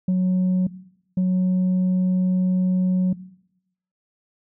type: tone pair in turn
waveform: sine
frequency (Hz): 184 / 184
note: F#3 / F#3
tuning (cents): -9 / -9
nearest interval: unison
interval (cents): 0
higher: neither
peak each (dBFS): -14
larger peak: neither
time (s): 0.08-0.67 / 1.17-3.13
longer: second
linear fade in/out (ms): 5
effects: noise-tail reverb RT60 0.8 s tail -19 dB re dry + tanh soft clip ceiling -16 dBFS